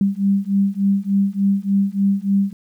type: beating tone pair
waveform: sine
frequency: 196 / 199.4 Hz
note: G3 / G3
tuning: 0 / +30 cents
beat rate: 3.4 Hz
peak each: -18 / -18 dBFS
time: 0.01-2.53 s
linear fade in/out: 2 ms
effects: 9-bit